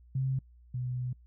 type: tone pair in turn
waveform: sine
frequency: 132.5 / 125.26 Hz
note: C3 / B2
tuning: +22 / +25 cents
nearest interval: minor second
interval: 97 cents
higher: first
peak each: -27 / -31 dBFS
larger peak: first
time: 0.15-0.39 / 0.74-1.13 s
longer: second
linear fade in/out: 5 ms
effects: noise-tail reverb RT60 0.1 s tail -26 dB re dry + added 60 Hz sine -54 dBFS peak until 1.26 s